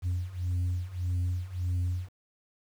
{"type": "beating tone pair", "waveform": "sine", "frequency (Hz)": [88.5, 90.2], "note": ["F2", "F#2"], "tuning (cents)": [23, -44], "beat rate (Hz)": 1.7, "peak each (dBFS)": [-30, -28], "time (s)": [0.02, 2.1], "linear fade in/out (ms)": 50, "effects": ["tanh soft clip ceiling -25 dBFS", "9-bit"]}